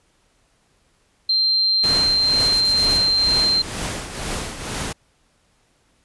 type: tone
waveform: sine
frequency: 4151 Hz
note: C8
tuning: 15 cents flat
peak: -15 dBFS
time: 1.29-3.62 s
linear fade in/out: 5 ms
type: noise with tremolo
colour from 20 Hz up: pink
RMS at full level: -25 dBFS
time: 1.83-4.93 s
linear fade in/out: 10 ms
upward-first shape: triangle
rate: 2.1 Hz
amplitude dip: 65%
type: noise bursts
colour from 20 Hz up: blue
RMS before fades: -29 dBFS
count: 5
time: 2.4-2.977 s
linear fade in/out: 2 ms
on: 81 ms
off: 43 ms
effects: pink hiss -62 dBFS RMS until 6.04 s + resampled to 24000 Hz